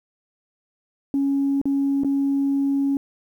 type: tone with dropouts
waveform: sine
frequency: 277.2 Hz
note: C#4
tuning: in tune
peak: -17 dBFS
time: 1.14-2.97 s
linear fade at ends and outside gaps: 1 ms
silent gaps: 1.615-1.655 / 2.035-2.046 s
effects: tanh soft clip ceiling -14 dBFS + 9-bit